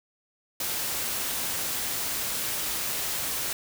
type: noise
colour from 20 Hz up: white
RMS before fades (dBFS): -30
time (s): 0.6-3.53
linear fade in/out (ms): 2
effects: none